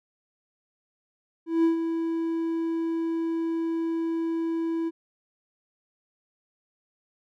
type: tone with ADSR envelope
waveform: triangle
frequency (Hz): 329.6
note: E4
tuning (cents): 0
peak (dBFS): -15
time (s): 1.46-4.91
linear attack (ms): 180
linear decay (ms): 120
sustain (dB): -8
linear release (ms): 34
effects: none